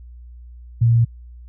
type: tone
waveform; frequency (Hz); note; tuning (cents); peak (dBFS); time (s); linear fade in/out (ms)
sine; 116.54; A#2; 0; -11; 0.81-1.05; 10
effects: added 60 Hz sine -37 dBFS peak until 1.48 s